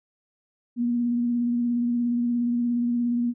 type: tone with vibrato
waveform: sine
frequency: 239.6 Hz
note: A#3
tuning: 48 cents sharp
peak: -21 dBFS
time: 0.76-3.34 s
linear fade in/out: 50 ms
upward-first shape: sine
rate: 17 Hz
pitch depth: 22 cents each way
effects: none